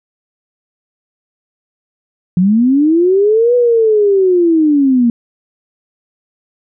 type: linear two-way sweep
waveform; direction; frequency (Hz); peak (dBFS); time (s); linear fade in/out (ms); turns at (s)
sine; up then down; 171.8 to 493.9 to 230.4; -7; 2.37-5.1; 2; 3.55
effects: none